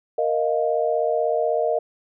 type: chord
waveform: sine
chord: Bb suspended fourth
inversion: none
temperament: equal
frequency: 466.2 / 622.3 / 698.5 Hz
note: Bb4 / Eb5 / F5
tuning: 0 / 0 / 0 cents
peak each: -23 / -22 / -25 dBFS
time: 0.18-1.79 s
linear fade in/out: 5 ms
effects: none